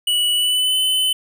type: tone with pitch glide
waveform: square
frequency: 2944 to 3029 Hz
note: F#7 to F#7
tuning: -9 to +40 cents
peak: -16 dBFS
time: 0.07-1.13 s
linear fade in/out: 5 ms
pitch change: +49 cents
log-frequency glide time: 0.33-0.76 s
effects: none